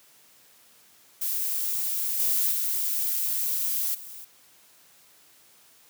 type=noise with level steps; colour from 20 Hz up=violet; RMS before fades=-28 / -24 / -27 / -42 dBFS; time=1.21-4.25 s; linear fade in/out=10 ms; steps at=2.19 / 2.51 / 3.94 s; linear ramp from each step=10 ms; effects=white hiss -57 dBFS RMS until 5.89 s + high-pass 100 Hz 12 dB/octave